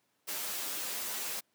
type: noise with comb filter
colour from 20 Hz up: white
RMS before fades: -37 dBFS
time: 0.27-1.41 s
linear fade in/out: 20 ms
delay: 9.9 ms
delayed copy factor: +0.7
effects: pink hiss -75 dBFS RMS until 1.54 s + high-pass 200 Hz 12 dB/octave